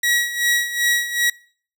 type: tone with tremolo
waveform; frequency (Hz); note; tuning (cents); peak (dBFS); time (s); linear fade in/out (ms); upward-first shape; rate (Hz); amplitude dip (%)
sawtooth; 1916; A#6; +47; -11; 0.03-1.3; 5; sine; 2.6; 75
effects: noise-tail reverb RT60 0.5 s tail -25 dB re dry